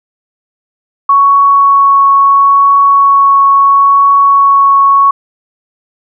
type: tone with vibrato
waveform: sine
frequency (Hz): 1112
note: C#6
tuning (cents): +5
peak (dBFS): -3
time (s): 1.09-5.11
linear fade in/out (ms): 5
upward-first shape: triangle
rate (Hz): 0.74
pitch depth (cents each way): 8
effects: none